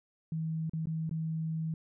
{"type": "tone with dropouts", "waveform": "sine", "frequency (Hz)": 160.4, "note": "E3", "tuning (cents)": -47, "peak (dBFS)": -31, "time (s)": [0.32, 1.74], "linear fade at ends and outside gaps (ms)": 2, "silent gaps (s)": [[0.696, 0.734], [0.857, 0.87], [1.094, 1.111]], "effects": []}